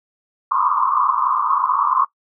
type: band-pass noise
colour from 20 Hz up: white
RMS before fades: -18 dBFS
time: 0.51-2.05 s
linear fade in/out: 5 ms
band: 980 to 1200 Hz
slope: 96 dB/octave
effects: noise-tail reverb RT60 0.1 s tail -19 dB re dry